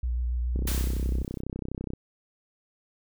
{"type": "tone with vibrato", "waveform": "sine", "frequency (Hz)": 60.6, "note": "B1", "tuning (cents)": -32, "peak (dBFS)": -25, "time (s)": [0.03, 1.23], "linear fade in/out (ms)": 5, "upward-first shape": "triangle", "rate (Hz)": 7.2, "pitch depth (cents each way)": 30}
{"type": "click train", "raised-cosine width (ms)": 3, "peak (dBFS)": -20, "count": 45, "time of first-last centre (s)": [0.56, 1.935], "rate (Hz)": 32}
{"type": "noise with exponential decay", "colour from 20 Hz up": "white", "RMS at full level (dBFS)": -31, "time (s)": [0.67, 1.41], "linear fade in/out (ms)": 5, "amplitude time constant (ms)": 160}
{"effects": []}